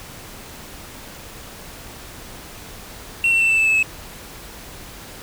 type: tone with pitch steps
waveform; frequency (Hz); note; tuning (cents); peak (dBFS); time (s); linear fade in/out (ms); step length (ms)
sine; 2720 / 2698 / 2676 / 2655 / 2633 / 2612 / 2591; F7 / E7 / E7 / E7 / E7 / E7 / E7; -46 / +40 / +25 / +12 / -3 / -17 / -30; -11; 3.24-3.828; 2; 84
effects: tanh soft clip ceiling -13 dBFS + pink hiss -38 dBFS RMS until 5.22 s